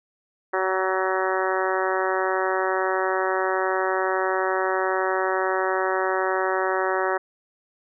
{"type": "harmonic tone", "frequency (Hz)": 188.3, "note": "F#3", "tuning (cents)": 31, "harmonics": [2, 3, 4, 5, 6, 7, 8, 9, 10], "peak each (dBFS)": [-26, -28, -29, -30, -31, -31, -32, -33, -33], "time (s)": [0.53, 7.18], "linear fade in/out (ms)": 10, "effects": []}